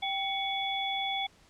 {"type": "tone cluster", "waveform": "sine", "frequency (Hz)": [782, 2230, 3425], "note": ["G5", "C#7", "A7"], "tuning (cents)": [-4, 10, -47], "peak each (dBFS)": [-33, -36, -33], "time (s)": [0.02, 1.27], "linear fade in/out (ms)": 10, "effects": ["pink hiss -61 dBFS RMS until 1.49 s", "low-pass 8000 Hz 12 dB/octave"]}